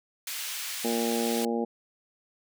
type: high-pass noise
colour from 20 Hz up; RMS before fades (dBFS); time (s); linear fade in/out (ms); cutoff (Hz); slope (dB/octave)
pink; -35; 0.27-1.45; 2; 2300; 12
type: harmonic tone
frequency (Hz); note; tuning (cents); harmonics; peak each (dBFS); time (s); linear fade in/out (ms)
116.54; A#2; 0; 2 / 3 / 4 / 5 / 6 / 7; -29 / -33 / -31 / -38 / -41 / -36; 0.84-1.65; 10
effects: none